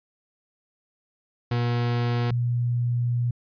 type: tone pair in turn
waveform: 40% pulse / sine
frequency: 120 / 120.68 Hz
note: B2 / B2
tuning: -49 / -40 cents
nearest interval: unison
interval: 9 cents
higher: second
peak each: -21 dBFS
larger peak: neither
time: 1.51-2.31 / 2.31-3.31 s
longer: second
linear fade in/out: 5 ms
effects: resampled to 11025 Hz